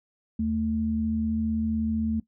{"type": "tone pair together", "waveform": "sine", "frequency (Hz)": [79.2, 222], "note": ["D#2", "A3"], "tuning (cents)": [31, 16], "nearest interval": "octave + tritone", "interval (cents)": 1785, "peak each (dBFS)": [-32, -24], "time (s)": [0.39, 2.2], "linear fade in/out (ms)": 5, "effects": ["noise-tail reverb RT60 0.1 s tail -18 dB re dry"]}